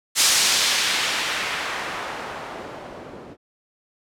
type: noise with low-pass filter sweep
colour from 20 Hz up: blue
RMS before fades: -24 dBFS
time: 0.15-3.37 s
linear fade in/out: 50 ms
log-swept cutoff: 6900 to 360 Hz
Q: 0.84
effects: none